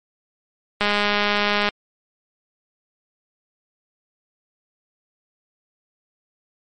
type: click train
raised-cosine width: 0.3 ms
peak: -4 dBFS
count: 182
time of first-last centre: 0.81-1.689 s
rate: 206 Hz
effects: MP3 48 kbps